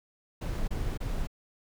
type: noise bursts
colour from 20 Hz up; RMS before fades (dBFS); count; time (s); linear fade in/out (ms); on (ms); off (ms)
brown; -31; 3; 0.41-1.272; 10; 270; 26
effects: none